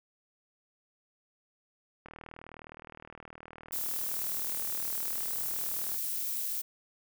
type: click train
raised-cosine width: 0.5 ms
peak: -31 dBFS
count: 154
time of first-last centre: 2.06-5.943 s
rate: 39.4 Hz
type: noise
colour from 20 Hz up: violet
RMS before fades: -34 dBFS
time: 3.72-6.62 s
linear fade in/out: 10 ms
effects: none